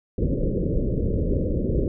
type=low-pass noise; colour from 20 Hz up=pink; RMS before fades=-23 dBFS; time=0.18-1.88 s; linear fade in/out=2 ms; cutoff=560 Hz; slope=96 dB/octave; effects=none

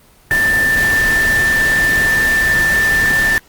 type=tone in noise; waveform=sine; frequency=1776 Hz; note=A6; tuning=16 cents sharp; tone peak=-11 dBFS; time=0.31-3.38 s; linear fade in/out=0 ms; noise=pink; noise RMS=-22 dBFS; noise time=0.31-3.38 s; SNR=+8 dB; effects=pink hiss -48 dBFS RMS until 3.48 s + Opus 24 kbps

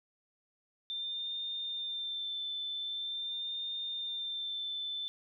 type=tone with vibrato; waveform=sine; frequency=3576 Hz; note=A7; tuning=27 cents sharp; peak=-35 dBFS; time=0.9-5.08 s; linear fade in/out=0 ms; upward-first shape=sine; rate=0.44 Hz; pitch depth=24 cents each way; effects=none

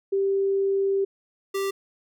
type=tone pair in turn; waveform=sine / square; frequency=392 / 392 Hz; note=G4 / G4; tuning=0 / 0 cents; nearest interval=unison; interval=0 cents; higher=neither; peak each=-20 / -25 dBFS; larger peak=first; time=0.12-1.05 / 1.54-1.71 s; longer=first; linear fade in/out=10 ms; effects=none

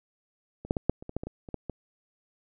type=clicks; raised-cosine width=2 ms; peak=-27 / -10 / -15 / -8 / -29 / -24 / -16 / -22 / -23 / -29 / -19 / -20 dBFS; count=12; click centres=0.65 / 0.709 / 0.768 / 0.896 / 1.025 / 1.094 / 1.166 / 1.235 / 1.27 / 1.488 / 1.543 / 1.697 s; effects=none

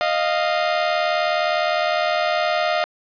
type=tone pair together; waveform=sawtooth; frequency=619 / 698.5 Hz; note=D#5 / F5; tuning=-9 / 0 cents; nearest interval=major second; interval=209 cents; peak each=-17 dBFS; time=0.01-2.84 s; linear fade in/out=0 ms; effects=resampled to 11025 Hz + 7-bit

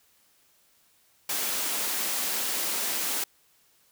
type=high-pass noise; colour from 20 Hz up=white; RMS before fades=-29 dBFS; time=1.29-3.24 s; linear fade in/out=5 ms; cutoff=200 Hz; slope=24 dB/octave; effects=white hiss -64 dBFS RMS until 3.91 s

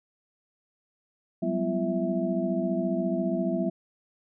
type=tone cluster; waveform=sine; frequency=183.3 / 197.9 / 249.6 / 339.7 / 656 Hz; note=F#3 / G3 / B3 / F4 / E5; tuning=-16 / +17 / +19 / -48 / -9 cents; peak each=-31 dBFS; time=1.42-3.7 s; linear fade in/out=10 ms; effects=none

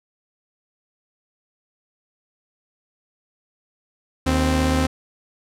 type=tone pair together; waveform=sawtooth; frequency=76.86 / 261 Hz; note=D#2 / C4; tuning=-21 / -4 cents; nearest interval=octave + major sixth; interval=2117 cents; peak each=-16 dBFS; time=4.26-4.87 s; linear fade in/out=10 ms; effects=low-pass 11000 Hz 12 dB/octave

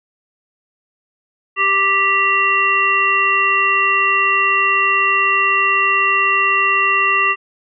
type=harmonic tone; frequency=392 Hz; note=G4; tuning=in tune; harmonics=1 / 3 / 5 / 7; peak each=-27 / -16 / -18 / -16 dBFS; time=1.56-7.36 s; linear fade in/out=50 ms; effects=none

